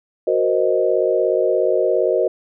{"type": "chord", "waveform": "sine", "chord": "C half-diminished seventh", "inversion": "second", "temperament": "equal", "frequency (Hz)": [370, 466.2, 523.3, 622.3], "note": ["Gb4", "Bb4", "C5", "Eb5"], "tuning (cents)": [0, 0, 0, 0], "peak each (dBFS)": -20, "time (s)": [0.27, 2.28], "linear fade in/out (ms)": 5, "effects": []}